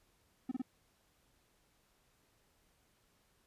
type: tone bursts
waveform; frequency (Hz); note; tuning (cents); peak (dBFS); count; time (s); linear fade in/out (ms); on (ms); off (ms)
triangle; 256.6; C4; -34; -32; 3; 0.49-0.619; 5; 25; 27
effects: pink hiss -73 dBFS RMS until 3.46 s + resampled to 32000 Hz